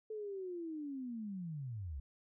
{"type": "linear sweep", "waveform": "sine", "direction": "down", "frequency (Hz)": [440, 62.3], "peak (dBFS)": -40, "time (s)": [0.1, 2], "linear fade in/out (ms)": 5, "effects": []}